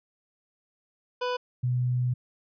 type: tone pair in turn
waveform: 25% pulse / sine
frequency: 496.3 / 124.47 Hz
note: B4 / B2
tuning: +8 / +14 cents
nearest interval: 2 octaves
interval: 2394 cents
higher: first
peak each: -23 dBFS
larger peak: neither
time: 1.21-1.37 / 1.63-2.14 s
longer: second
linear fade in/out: 10 ms
effects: resampled to 11025 Hz